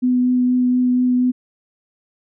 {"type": "tone with vibrato", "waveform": "sine", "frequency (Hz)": 250, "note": "B3", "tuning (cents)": 21, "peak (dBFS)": -13, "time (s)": [0.02, 1.32], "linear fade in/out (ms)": 20, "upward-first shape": "triangle", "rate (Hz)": 4.2, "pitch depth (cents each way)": 11, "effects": []}